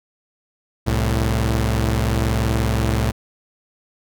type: tone pair together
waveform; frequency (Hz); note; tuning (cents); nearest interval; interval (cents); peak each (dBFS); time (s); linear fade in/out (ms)
sawtooth; 65.7 / 110.49; C2 / A2; +8 / +8; major sixth; 900; -16; 0.86-3.12; 20
effects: none